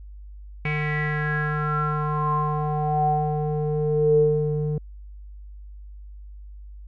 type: tone with low-pass filter sweep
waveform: square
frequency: 150.6 Hz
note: D3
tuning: 44 cents sharp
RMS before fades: -23 dBFS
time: 0.65-4.78 s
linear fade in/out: 2 ms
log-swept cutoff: 2300 to 340 Hz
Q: 10
effects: added 50 Hz sine -38 dBFS peak until 6.87 s